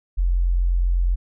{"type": "tone", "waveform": "sine", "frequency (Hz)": 44.02, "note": "F1", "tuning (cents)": 14, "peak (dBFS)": -16, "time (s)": [0.17, 1.16], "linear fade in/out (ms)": 20, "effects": []}